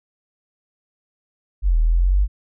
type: exponential two-way sweep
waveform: sine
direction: down then up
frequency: 51 to 38.89 to 51 Hz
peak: -13 dBFS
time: 1.62-2.28 s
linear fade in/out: 50 ms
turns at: 1.78 s
effects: none